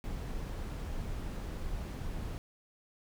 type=noise; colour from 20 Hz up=brown; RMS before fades=-38 dBFS; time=0.04-2.38 s; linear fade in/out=0 ms; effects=none